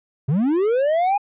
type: linear sweep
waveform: triangle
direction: up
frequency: 123.47 to 830.6 Hz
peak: -14 dBFS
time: 0.28-1.18 s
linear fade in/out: 10 ms
effects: resampled to 8000 Hz